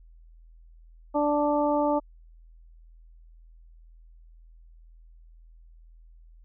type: harmonic tone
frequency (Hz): 293.7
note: D4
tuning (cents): 0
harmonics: 1 / 2 / 3 / 4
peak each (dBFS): -26 / -25 / -27 / -34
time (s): 1.14-2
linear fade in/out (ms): 20
effects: added 41 Hz sine -49 dBFS peak until 6.44 s